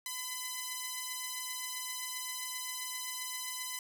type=tone pair together; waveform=5% pulse; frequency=1011.3 / 2015 Hz; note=B5 / B6; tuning=+41 / +34 cents; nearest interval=octave; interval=1193 cents; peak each=-27 / -32 dBFS; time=0.06-3.79 s; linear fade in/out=2 ms; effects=none